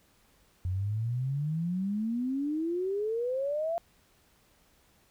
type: exponential sweep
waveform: sine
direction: up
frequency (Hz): 88.4 to 690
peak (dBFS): -28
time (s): 0.65-3.78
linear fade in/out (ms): 0
effects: pink hiss -65 dBFS RMS until 5.1 s